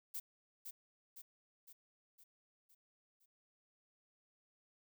violet noise with echo, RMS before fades -43 dBFS, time 0.14-0.2 s, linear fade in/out 10 ms, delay 510 ms, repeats 6, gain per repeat -5 dB, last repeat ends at 3.26 s, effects none

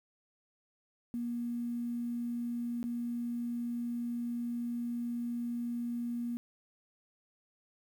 sine tone with dropouts, 237.9 Hz, A#3, 35 cents sharp, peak -33 dBFS, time 1.14-6.37 s, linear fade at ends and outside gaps 0 ms, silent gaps 2.829-2.84 s, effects 10-bit

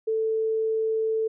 sine tone, 442.3 Hz, A4, 9 cents sharp, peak -22 dBFS, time 0.07-1.28 s, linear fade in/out 10 ms, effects none

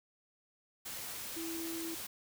sine tone in noise, 330 Hz, E4, 2 cents sharp, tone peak -39 dBFS, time 1.36-1.95 s, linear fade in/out 10 ms, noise white, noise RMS -43 dBFS, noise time 0.85-2.07 s, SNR +1 dB, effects none

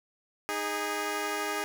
10% pulse tone pair together, 311.3 / 411.1 Hz, D#4 / G#4, +1 / -18 cents, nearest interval perfect fourth, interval 481 cents, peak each -27 / -23 dBFS, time 0.49-1.64 s, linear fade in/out 0 ms, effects none

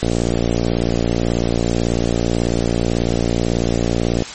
click train, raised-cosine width 2 ms, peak -4 dBFS, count 245, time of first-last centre 0.03-4.222 s, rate 58.2 Hz, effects white hiss -30 dBFS RMS until 4.34 s + MP3 32 kbps

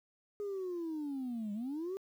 sine linear two-way sweep, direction down then up, 416.4 to 200.3 to 396.4 Hz, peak -34 dBFS, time 0.4-1.97 s, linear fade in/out 0 ms, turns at 1.53 s, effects tanh soft clip ceiling -34 dBFS + 11-bit

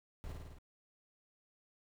brown noise with echo, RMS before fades -44 dBFS, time 0.24-0.32 s, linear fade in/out 0 ms, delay 53 ms, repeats 5, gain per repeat -2 dB, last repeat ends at 0.585 s, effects none

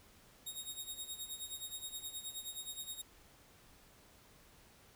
15% pulse tone with tremolo, 3748 Hz, A#7, 9 cents sharp, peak -33 dBFS, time 0.46-3.02 s, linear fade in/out 10 ms, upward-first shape sine, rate 9.5 Hz, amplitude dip 75%, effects pink hiss -63 dBFS RMS until 4.95 s

